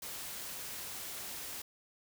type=noise; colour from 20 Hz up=white; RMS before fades=-43 dBFS; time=0.02-1.62 s; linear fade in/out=5 ms; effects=none